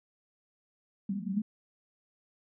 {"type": "band-pass noise", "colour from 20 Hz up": "white", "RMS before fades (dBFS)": -33, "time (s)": [1.09, 1.42], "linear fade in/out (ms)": 5, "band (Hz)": [190, 220], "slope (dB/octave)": 96, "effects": []}